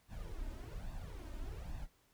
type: noise with flanger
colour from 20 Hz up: brown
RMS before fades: -44 dBFS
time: 0.08-1.88 s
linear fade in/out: 50 ms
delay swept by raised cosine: 1.1 to 3.3 ms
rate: 1.2 Hz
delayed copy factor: +0.75
effects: pink hiss -72 dBFS RMS until 2.13 s